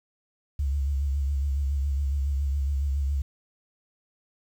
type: tone with vibrato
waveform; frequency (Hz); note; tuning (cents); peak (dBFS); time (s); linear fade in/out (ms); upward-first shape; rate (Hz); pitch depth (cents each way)
sine; 69.7; C#2; +10; -23; 0.59-3.22; 5; sine; 7.2; 64
effects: 9-bit